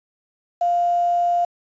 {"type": "tone with quantisation", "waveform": "sine", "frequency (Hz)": 698.5, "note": "F5", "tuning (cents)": 0, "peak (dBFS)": -16, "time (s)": [0.61, 1.45], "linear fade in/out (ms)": 5, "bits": 7, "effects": ["resampled to 16000 Hz"]}